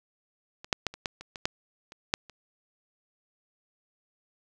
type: clicks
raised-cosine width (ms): 0.2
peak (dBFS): -25 / -6 / -10 / -25 / -12 / -25 / -22 / -8 / -28 / -6 / -30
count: 11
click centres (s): 0.645 / 0.728 / 0.867 / 0.94 / 1.058 / 1.21 / 1.358 / 1.455 / 1.921 / 2.139 / 2.297
effects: none